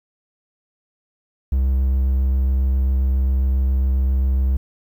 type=tone with vibrato; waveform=triangle; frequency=65.8 Hz; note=C2; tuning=10 cents sharp; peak=-13 dBFS; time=1.52-4.57 s; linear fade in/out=5 ms; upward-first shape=sine; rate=7.4 Hz; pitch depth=11 cents each way; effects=9-bit